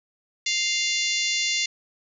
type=harmonic tone with a mistuned harmonic; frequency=698.5 Hz; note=F5; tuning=in tune; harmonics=3 / 4 / 5 / 6 / 7 / 8 / 9 / 10; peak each=-28 / -29 / -30 / -31 / -31 / -32 / -33 / -33 dBFS; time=0.46-1.66 s; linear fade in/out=5 ms; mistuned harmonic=7; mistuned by=-46 cents; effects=none